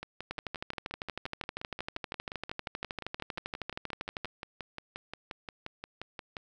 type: two click trains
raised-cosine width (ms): 0.3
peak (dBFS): -19 / -23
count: 51 / 37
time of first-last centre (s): 0.31-4.247 / 0.03-6.368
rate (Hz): 12.7 / 5.68
effects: none